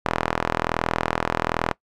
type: tone with band-pass filter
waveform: sawtooth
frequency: 41.2 Hz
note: E1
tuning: in tune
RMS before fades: -25 dBFS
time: 0.05-1.73 s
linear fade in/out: 10 ms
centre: 1100 Hz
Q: 0.98
effects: noise-tail reverb RT60 0.1 s tail -22 dB re dry